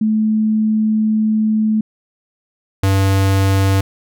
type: tone pair in turn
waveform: sine / square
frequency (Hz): 216.8 / 97.02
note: A3 / G2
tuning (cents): -25 / -17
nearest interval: octave + major second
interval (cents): 1392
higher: first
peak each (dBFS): -12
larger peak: neither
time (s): 0.01-1.81 / 2.83-3.81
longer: first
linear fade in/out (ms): 5
effects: none